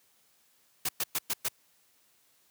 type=noise bursts; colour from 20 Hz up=white; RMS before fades=-30 dBFS; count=5; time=0.85-1.485 s; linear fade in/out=5 ms; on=39 ms; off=110 ms; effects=white hiss -67 dBFS RMS until 2.5 s + high-pass 80 Hz 12 dB/octave